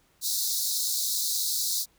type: high-pass noise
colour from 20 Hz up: pink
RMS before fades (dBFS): -28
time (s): 0.21-1.86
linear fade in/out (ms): 50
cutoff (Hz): 3800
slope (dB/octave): 96
effects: pink hiss -65 dBFS RMS until 1.98 s